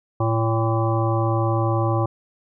harmonic tone with a mistuned harmonic, 112.9 Hz, A2, 45 cents sharp, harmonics 1 / 3 / 5 / 7 / 9 / 10, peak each -20 / -25 / -27 / -28 / -30 / -30 dBFS, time 0.2-2.06 s, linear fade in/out 5 ms, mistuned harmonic 10, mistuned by +28 cents, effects none

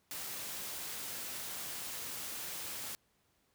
white noise, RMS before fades -42 dBFS, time 0.11-2.95 s, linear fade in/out 0 ms, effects pink hiss -74 dBFS RMS until 3.54 s + high-pass 60 Hz 12 dB/octave

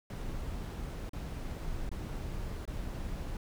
brown noise with dropouts, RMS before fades -38 dBFS, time 0.1-3.37 s, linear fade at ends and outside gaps 2 ms, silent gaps 1.094-1.132 / 1.892-1.915 / 2.654-2.676 s, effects none

